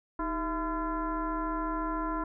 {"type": "tone with frequency modulation", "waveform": "sine", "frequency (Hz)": 665, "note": "E5", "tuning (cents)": 15, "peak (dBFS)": -29, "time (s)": [0.19, 2.24], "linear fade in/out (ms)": 5, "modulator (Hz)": 351, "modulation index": 1.9, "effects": []}